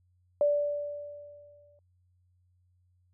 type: tone with exponential decay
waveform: sine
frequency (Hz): 583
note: D5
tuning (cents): -13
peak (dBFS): -20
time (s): 0.41-1.79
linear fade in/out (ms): 1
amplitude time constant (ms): 300
effects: added 90 Hz sine -65 dBFS peak until 3.13 s